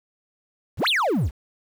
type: exponential two-way sweep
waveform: triangle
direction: up then down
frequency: 52.6 to 4400 to 52.6 Hz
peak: -17 dBFS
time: 0.77-1.31 s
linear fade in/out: 50 ms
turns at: 0.88 s
effects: 8-bit